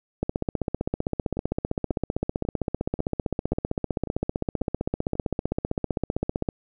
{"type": "two click trains", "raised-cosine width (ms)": 2, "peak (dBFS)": [-19, -11], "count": [8, 98], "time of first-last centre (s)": [[1.37, 5.154], [0.23, 6.488]], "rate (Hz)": [1.85, 15.5], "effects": []}